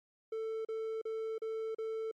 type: tone bursts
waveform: triangle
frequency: 443.8 Hz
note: A4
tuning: 15 cents sharp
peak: -33 dBFS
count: 5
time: 0.32-2.114 s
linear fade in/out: 5 ms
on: 330 ms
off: 36 ms
effects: MP3 64 kbps